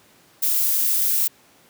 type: noise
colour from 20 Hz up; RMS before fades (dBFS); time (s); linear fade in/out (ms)
violet; -20; 0.42-1.28; 10
effects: pink hiss -54 dBFS RMS until 1.69 s + high-pass 150 Hz 12 dB/octave